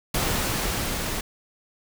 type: noise with level ramp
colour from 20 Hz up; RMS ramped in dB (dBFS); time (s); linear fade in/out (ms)
pink; -24 to -29; 0.14-1.21; 5
effects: none